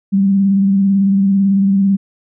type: tone with vibrato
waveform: sine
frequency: 196.1 Hz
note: G3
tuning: 1 cent sharp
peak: -9 dBFS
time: 0.12-1.97 s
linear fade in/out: 20 ms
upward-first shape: square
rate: 18 Hz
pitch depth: 26 cents each way
effects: none